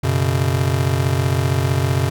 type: chord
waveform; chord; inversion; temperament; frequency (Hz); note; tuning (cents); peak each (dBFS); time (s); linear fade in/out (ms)
square; F# suspended fourth; none; just; 92.5 / 123.33 / 138.75; F#2 / B2 / C#3; 0 / -2 / +2; -21; 0.03-2.1; 10
effects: none